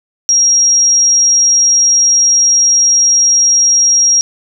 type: tone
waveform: sine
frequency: 5630 Hz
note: F8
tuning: 13 cents sharp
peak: -6 dBFS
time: 0.29-4.21 s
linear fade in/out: 0 ms
effects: none